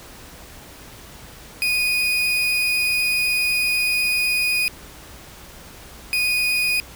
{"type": "tone pair in turn", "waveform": "35% pulse", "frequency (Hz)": [2477, 2477], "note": ["D#7", "D#7"], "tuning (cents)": [-8, -8], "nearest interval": "unison", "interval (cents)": 0, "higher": "neither", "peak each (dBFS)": -16, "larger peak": "neither", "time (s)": [[1.62, 4.68], [6.13, 6.8]], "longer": "first", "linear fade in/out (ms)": 0, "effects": ["added 60 Hz sine -49 dBFS peak until 6.95 s", "pink hiss -42 dBFS RMS until 6.95 s"]}